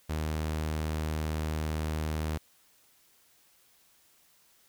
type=tone; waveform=sawtooth; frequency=77.78 Hz; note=D#2; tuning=in tune; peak=-26 dBFS; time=0.09-2.38 s; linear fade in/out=10 ms; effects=white hiss -64 dBFS RMS until 4.68 s